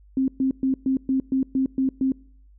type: tone bursts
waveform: sine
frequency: 264.8 Hz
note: C4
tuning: 21 cents sharp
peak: -18 dBFS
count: 9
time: 0.17-2.12 s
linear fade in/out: 2 ms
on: 110 ms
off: 120 ms
effects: noise-tail reverb RT60 0.6 s tail -25 dB re dry + added 50 Hz sine -49 dBFS peak until 2.58 s